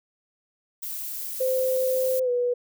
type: noise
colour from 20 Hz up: violet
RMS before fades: -33 dBFS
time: 0.82-2.2 s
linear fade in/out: 10 ms
type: tone with pitch glide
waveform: sine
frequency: 518 to 488.9 Hz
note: C5 to B4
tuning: -17 to -18 cents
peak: -21 dBFS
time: 1.4-2.54 s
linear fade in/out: 10 ms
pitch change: -101 cents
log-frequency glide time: 2.22-2.3 s
effects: none